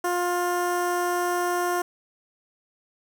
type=tone with notch filter; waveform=15% pulse; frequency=353.6 Hz; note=F4; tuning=22 cents sharp; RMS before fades=-25 dBFS; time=0.04-1.82 s; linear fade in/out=5 ms; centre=3700 Hz; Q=1.1; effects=none